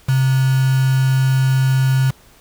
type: tone with quantisation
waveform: sine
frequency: 132.2 Hz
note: C3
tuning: 18 cents sharp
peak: -12 dBFS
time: 0.08-2.11 s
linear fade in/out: 10 ms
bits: 4
effects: pink hiss -49 dBFS RMS until 2.4 s